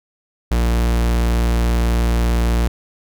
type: tone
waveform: 45% pulse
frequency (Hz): 58.27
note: A#1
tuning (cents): 0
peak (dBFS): -14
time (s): 0.51-2.68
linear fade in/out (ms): 5
effects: none